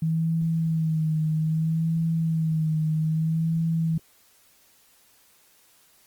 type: tone with vibrato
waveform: sine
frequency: 160 Hz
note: D#3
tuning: 49 cents sharp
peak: -21 dBFS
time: 0.02-3.98 s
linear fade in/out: 5 ms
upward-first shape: sine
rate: 0.62 Hz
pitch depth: 42 cents each way
effects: white hiss -59 dBFS RMS until 6.06 s + Opus 24 kbps